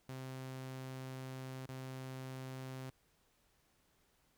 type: tone with dropouts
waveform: sawtooth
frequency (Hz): 130.8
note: C3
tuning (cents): 0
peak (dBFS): -40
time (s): 0.09-2.9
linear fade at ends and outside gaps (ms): 2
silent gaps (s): 1.661-1.69
effects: pink hiss -74 dBFS RMS until 4.37 s